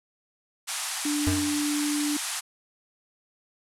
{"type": "band-pass noise", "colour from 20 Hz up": "white", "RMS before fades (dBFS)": -32, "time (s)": [0.67, 2.41], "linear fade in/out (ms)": 20, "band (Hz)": [710, 11000], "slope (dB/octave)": 48}
{"type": "tone", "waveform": "sine", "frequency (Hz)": 294.3, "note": "D4", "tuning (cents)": 4, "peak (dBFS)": -25, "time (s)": [1.05, 2.17], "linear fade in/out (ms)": 5}
{"type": "tone with exponential decay", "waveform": "square", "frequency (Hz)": 91.7, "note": "F#2", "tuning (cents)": -15, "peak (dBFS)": -22, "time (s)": [1.27, 1.65], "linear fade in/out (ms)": 0, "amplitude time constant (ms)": 82}
{"effects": []}